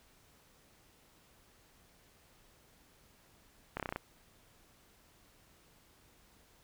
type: slowing click train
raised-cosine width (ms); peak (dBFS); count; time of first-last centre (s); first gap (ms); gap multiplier
0.5; -21; 7; 3.77-3.96; 28; 1.05
effects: pink hiss -65 dBFS RMS until 6.63 s